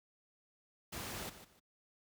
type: noise with echo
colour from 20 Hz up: pink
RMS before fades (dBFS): -43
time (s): 0.92-1.3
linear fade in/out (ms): 10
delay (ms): 150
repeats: 2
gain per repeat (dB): -12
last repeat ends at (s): 1.6
effects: high-pass 60 Hz 12 dB/octave